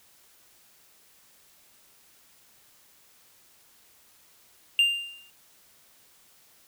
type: tone with exponential decay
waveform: triangle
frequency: 2794 Hz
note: F7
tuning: in tune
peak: -14 dBFS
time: 4.79-5.3 s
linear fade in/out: 1 ms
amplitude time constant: 110 ms
effects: white hiss -59 dBFS RMS until 6.67 s